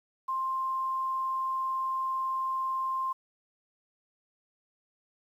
sine tone, 1053 Hz, C6, 11 cents sharp, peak -28 dBFS, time 0.28-3.13 s, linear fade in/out 10 ms, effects 10-bit

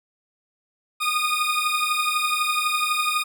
20% pulse beating tone pair, 1225 / 1237 Hz, D#6 / D#6, -27 / -10 cents, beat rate 12 Hz, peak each -19 dBFS, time 1-3.24 s, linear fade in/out 20 ms, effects none

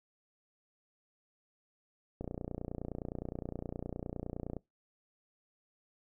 click train, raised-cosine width 2 ms, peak -25 dBFS, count 71, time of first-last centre 2.21-4.567 s, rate 29.7 Hz, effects noise-tail reverb RT60 0.2 s tail -24 dB re dry

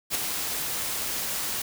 white noise with ADSR envelope, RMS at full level -24 dBFS, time 0.1-1.62 s, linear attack 48 ms, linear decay 10 ms, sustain -6 dB, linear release 4 ms, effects none

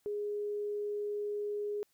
sine tone, 414 Hz, G#4, 5 cents flat, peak -33 dBFS, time 0.06-1.83 s, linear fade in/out 0 ms, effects white hiss -74 dBFS RMS until 1.93 s

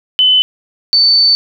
sine tone pair in turn, 3023 / 4529 Hz, F#7 / C#8, +36 / +36 cents, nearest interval perfect fifth, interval 700 cents, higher second, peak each -6 dBFS, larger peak neither, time 0.19-0.42 / 0.93-1.35 s, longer second, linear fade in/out 0 ms, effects none

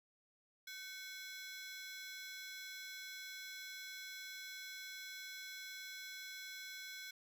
20% pulse ring-modulated tone, 1864.7 Hz, A#6, in tune, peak -39 dBFS, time 0.67-7.11 s, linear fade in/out 5 ms, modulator 339 Hz, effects none

